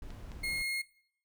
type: noise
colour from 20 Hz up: brown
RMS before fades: -45 dBFS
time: 0.02-0.62 s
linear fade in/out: 2 ms
type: clicks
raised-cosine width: 0.2 ms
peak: -34 dBFS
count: 2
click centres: 0.105 / 0.318 s
type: tone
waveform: 35% pulse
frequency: 2148 Hz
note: C7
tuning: 45 cents sharp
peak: -31 dBFS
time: 0.43-0.82 s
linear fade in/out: 10 ms
effects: noise-tail reverb RT60 0.6 s tail -18 dB re dry